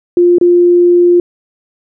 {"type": "tone with dropouts", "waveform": "sine", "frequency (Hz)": 350.9, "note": "F4", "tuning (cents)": 8, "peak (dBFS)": -4, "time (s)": [0.17, 1.2], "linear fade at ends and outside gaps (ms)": 2, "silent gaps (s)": [0.384, 0.412], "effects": []}